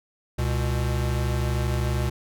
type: tone pair together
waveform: square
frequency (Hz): 68 / 120.93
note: C#2 / B2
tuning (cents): -33 / -36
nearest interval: minor seventh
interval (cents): 997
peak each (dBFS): -26 / -26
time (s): 0.38-2.1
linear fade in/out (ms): 10
effects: none